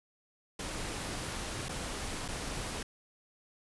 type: noise with dropouts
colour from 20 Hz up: pink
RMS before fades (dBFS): -38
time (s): 0.59-2.83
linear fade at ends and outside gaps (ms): 5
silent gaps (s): 1.686-1.691 / 2.281-2.285
effects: resampled to 24000 Hz